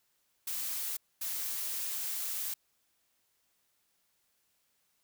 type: noise bursts at uneven times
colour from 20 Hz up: blue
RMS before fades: -36 dBFS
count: 2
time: 0.47-0.97 / 1.21-2.54 s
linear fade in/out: 5 ms
effects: white hiss -75 dBFS RMS until 5.03 s